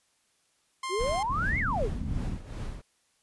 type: tone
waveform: sawtooth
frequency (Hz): 1054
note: C6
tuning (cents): +12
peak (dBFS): -28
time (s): 0.83-1.23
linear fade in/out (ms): 5
type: exponential two-way sweep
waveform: sine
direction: up then down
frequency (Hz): 343.3 to 2217 to 343.3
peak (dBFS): -27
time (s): 0.89-1.9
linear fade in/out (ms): 50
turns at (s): 1.59
type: noise with tremolo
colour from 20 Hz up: brown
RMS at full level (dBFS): -34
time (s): 0.99-2.82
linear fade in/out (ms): 10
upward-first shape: triangle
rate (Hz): 2.6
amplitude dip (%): 75
type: low-pass noise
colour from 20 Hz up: pink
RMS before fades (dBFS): -33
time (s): 1.29-2.38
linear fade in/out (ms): 5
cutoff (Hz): 270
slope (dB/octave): 48
effects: white hiss -70 dBFS RMS until 3.22 s + resampled to 24000 Hz